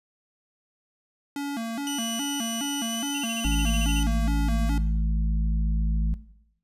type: tone with vibrato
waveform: square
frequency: 254.3 Hz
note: C4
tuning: 49 cents flat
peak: -29 dBFS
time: 1.36-4.78 s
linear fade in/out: 2 ms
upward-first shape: square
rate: 2.4 Hz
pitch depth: 190 cents each way
type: tone with pitch glide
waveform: 20% pulse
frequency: 2960 to 3005 Hz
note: F#7 to F#7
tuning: 0 to +26 cents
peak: -25 dBFS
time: 1.87-4.03 s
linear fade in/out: 0 ms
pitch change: +26 cents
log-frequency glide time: 2.84-3.06 s
type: tone bursts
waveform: triangle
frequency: 2743 Hz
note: F7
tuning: 32 cents flat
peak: -30 dBFS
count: 12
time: 3.14-3.999 s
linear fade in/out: 10 ms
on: 45 ms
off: 29 ms
type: harmonic tone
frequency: 54.1 Hz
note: A1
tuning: 29 cents flat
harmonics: 1 / 3 / 4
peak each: -22 / -32 / -34 dBFS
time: 3.45-6.14 s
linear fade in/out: 0 ms
effects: noise-tail reverb RT60 0.8 s tail -17 dB re dry + resampled to 32000 Hz